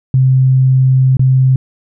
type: tone with dropouts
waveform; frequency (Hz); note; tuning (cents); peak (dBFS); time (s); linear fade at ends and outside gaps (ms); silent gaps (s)
sine; 130.81; C3; 0; -6; 0.14-1.56; 2; 1.17-1.194
effects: none